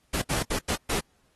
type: noise bursts at uneven times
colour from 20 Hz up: pink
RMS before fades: -28 dBFS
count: 5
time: 0.13-0.22 / 0.29-0.43 / 0.5-0.59 / 0.68-0.76 / 0.89-1 s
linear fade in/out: 10 ms
effects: pink hiss -68 dBFS RMS until 1.35 s + AAC 32 kbps